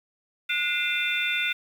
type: tone cluster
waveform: sine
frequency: 1452 / 2083 / 2402 / 2684 / 3562 Hz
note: F#6 / C7 / D7 / E7 / A7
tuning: -33 / -8 / +38 / +31 / +21 cents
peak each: -30 dBFS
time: 0.49-1.53 s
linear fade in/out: 10 ms
effects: 8-bit